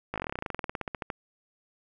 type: slowing click train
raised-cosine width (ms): 0.5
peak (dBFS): -17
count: 24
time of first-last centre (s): 0.14-1.102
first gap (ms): 18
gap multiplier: 1.07
effects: none